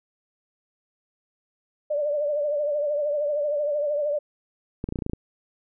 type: tone with vibrato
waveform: sine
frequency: 588 Hz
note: D5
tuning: 2 cents sharp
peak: -22 dBFS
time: 1.9-4.19 s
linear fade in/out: 10 ms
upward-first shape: triangle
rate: 13 Hz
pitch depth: 70 cents each way
type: clicks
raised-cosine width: 3 ms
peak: -15 dBFS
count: 9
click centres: 4.841 / 4.889 / 4.924 / 4.958 / 4.989 / 5.022 / 5.064 / 5.097 / 5.134 s
effects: none